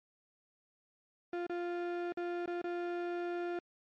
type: tone with dropouts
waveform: 35% pulse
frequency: 349.2 Hz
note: F4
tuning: in tune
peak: -33 dBFS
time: 1.33-3.59 s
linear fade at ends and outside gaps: 2 ms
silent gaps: 1.466-1.496 / 2.123-2.172 / 2.459-2.476 / 2.616-2.641 s
effects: low-pass 2000 Hz 12 dB/octave + MP3 48 kbps